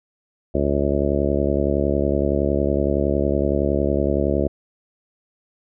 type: harmonic tone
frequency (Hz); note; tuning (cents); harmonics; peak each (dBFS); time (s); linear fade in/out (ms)
70.8; C#2; +37; 1 / 2 / 3 / 4 / 5 / 6 / 7 / 8 / 9; -24 / -28 / -26 / -26 / -24 / -28 / -28 / -26 / -28; 0.54-4.48; 10
effects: none